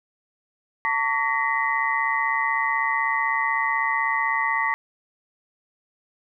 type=tone cluster; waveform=sine; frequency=898 / 1131 / 1881 / 2017 Hz; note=A5 / C#6 / A#6 / B6; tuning=+35 / +34 / +15 / +36 cents; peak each=-26 dBFS; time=0.85-4.74 s; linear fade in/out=0 ms; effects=none